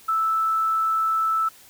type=tone with quantisation; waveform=sine; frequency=1316 Hz; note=E6; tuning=3 cents flat; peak=-19 dBFS; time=0.08-1.49 s; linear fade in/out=10 ms; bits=8; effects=white hiss -50 dBFS RMS until 1.69 s